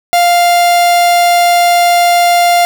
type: tone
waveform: 45% pulse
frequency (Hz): 698.5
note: F5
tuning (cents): 0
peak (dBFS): -6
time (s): 0.13-2.65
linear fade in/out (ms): 0
effects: none